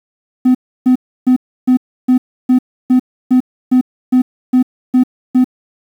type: tone bursts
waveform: triangle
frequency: 253.6 Hz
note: B3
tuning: 46 cents sharp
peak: -3 dBFS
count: 13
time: 0.45-5.444 s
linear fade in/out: 10 ms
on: 98 ms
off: 310 ms
effects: tanh soft clip ceiling -1 dBFS + 7-bit